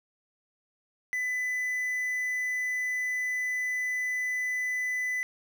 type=tone with quantisation; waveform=triangle; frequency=2000 Hz; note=B6; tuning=21 cents sharp; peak=-26 dBFS; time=1.13-5.23 s; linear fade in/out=0 ms; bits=9; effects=none